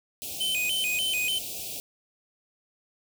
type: band-stop noise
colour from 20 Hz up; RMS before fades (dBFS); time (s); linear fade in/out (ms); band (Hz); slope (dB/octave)
white; -36; 0.22-1.8; 0; 800 to 2400; 96
type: tone with vibrato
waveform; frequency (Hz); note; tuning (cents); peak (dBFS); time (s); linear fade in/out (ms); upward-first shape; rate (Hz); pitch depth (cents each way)
square; 2766; F7; -17; -26; 0.4-1.39; 10; square; 3.4; 180
effects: none